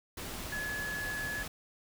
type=tone in noise; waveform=sine; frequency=1699 Hz; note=G#6; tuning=39 cents sharp; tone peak=-35 dBFS; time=0.52-1.43 s; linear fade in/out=5 ms; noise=pink; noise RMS=-41 dBFS; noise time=0.17-1.48 s; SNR=+3 dB; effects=none